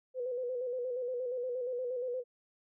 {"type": "tone with vibrato", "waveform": "sine", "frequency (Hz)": 498.5, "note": "B4", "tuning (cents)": 16, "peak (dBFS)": -33, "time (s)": [0.14, 2.24], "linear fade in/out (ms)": 50, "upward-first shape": "square", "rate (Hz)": 8.5, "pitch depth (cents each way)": 48, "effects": []}